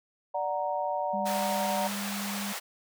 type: chord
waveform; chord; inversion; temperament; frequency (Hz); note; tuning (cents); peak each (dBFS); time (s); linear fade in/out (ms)
sine; D augmented; none; equal; 587.3 / 740 / 932.3; D5 / F#5 / A#5; 0 / 0 / 0; -32; 0.34-1.88; 10
type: tone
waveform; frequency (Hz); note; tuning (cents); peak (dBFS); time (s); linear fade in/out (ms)
sine; 201.4; G3; +47; -34; 1.13-2.53; 10
type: high-pass noise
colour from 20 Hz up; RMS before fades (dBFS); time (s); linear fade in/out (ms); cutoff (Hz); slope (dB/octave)
pink; -36; 1.25-2.6; 20; 590; 24
effects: none